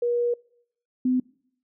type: tone pair in turn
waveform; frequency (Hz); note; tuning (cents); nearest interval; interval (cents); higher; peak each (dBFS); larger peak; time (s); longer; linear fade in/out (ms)
sine; 479.4 / 254; A#4 / B3; +48 / +49; major seventh; 1099; first; -21 / -19; second; 0.02-0.34 / 1.05-1.2; first; 5
effects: noise-tail reverb RT60 0.7 s tail -25 dB re dry